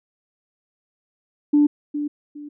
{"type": "tone with echo", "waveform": "sine", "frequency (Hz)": 293.7, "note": "D4", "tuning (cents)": 0, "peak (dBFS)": -11, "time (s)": [1.53, 1.67], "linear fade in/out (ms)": 10, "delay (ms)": 410, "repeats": 2, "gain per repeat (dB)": -11, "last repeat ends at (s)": 2.49, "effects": ["tanh soft clip ceiling -7 dBFS"]}